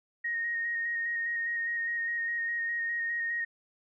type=tone with vibrato; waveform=sine; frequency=1864.7 Hz; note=A#6; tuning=in tune; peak=-29 dBFS; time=0.24-3.45 s; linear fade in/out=10 ms; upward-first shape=square; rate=4.9 Hz; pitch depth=14 cents each way; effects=none